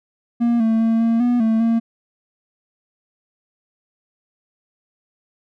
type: tone with pitch steps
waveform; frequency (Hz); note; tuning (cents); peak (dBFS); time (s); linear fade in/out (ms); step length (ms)
triangle; 236 / 223.8 / 226.2 / 229 / 243.1 / 222.9 / 229; A#3 / A3 / A3 / A#3 / B3 / A3 / A#3; +22 / +30 / +48 / -31 / -27 / +23 / -31; -12; 0.4-1.8; 20; 200
effects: none